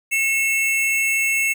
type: tone pair together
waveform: square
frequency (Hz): 2186 / 2681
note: C#7 / E7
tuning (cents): -25 / +29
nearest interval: major third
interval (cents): 354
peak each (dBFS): -21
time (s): 0.11-1.54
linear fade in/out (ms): 20
effects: 9-bit